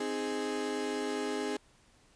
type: chord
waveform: 35% pulse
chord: Ab major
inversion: first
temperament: equal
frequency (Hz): 261.6 / 311.1 / 415.3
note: C4 / Eb4 / Ab4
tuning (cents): 0 / 0 / 0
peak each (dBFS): -36 / -37 / -33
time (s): 0-1.57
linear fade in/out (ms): 5
effects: pink hiss -64 dBFS RMS until 2.15 s + resampled to 22050 Hz